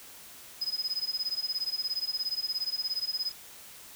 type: tone with tremolo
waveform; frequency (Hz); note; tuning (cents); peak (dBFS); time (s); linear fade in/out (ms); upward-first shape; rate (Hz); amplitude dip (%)
sine; 5040; D#8; +21; -24; 0.61-3.32; 10; sine; 17; 95
effects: tanh soft clip ceiling -26 dBFS + white hiss -49 dBFS RMS until 3.95 s